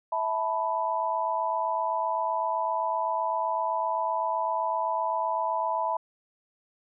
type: chord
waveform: sine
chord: E suspended fourth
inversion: none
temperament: equal with one note detuned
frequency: 653.9 / 880 / 987.8 Hz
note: E5 / A5 / B5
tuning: -14 / 0 / 0 cents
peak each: -31 / -30 / -28 dBFS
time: 0.12-5.97 s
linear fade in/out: 5 ms
effects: none